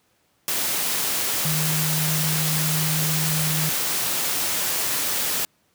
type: tone in noise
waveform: sine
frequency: 155.56 Hz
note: D#3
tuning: in tune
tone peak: -23 dBFS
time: 1.45-3.69 s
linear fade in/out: 0 ms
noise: white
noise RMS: -24 dBFS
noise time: 0.48-5.45 s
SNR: -2 dB
effects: pink hiss -65 dBFS RMS until 5.74 s + high-pass 100 Hz 12 dB/octave